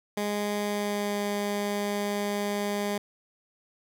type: tone with pitch glide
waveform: 15% pulse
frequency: 206.4 to 204.4 Hz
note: G#3 to G#3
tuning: -10 to -27 cents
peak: -21 dBFS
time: 0.17-2.98 s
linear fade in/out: 5 ms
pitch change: -17 cents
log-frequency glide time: 0.61-1.23 s
effects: none